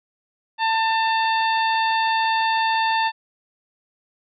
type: harmonic tone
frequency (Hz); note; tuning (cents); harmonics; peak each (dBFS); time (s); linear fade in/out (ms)
894; A5; +27; 1 / 2 / 3 / 4 / 5; -19 / -25 / -29 / -31 / -33; 0.58-3.12; 50
effects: none